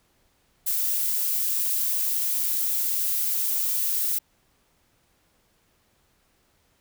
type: noise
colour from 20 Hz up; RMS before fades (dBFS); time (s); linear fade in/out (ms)
violet; -25; 0.66-4.19; 10
effects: pink hiss -66 dBFS RMS until 6.8 s